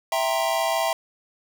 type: chord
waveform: square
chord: C dominant seventh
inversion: first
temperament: equal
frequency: 659.3 / 784 / 932.3 / 1046.5 Hz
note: E5 / G5 / Bb5 / C6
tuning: 0 / 0 / 0 / 0 cents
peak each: -25 / -28 / -29 / -31 dBFS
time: 0.12-0.93 s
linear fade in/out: 2 ms
effects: none